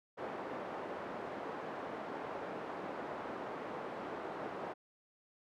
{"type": "band-pass noise", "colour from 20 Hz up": "pink", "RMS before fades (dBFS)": -43, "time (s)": [0.17, 4.74], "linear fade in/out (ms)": 20, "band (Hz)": [350, 1100], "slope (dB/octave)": 12, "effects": []}